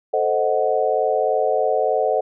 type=chord; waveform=sine; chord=A diminished seventh; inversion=none; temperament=equal; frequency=440 / 523.3 / 622.3 / 740 Hz; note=A4 / C5 / Eb5 / Gb5; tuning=0 / 0 / 0 / 0 cents; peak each=-22 dBFS; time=0.13-2.21 s; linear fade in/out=10 ms; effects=none